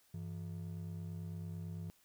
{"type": "ring-modulated tone", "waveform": "triangle", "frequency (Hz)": 132, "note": "C3", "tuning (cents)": 16, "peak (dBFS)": -36, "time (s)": [0.14, 1.9], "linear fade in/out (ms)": 0, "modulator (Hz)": 34.5, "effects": ["white hiss -70 dBFS RMS until 2.04 s"]}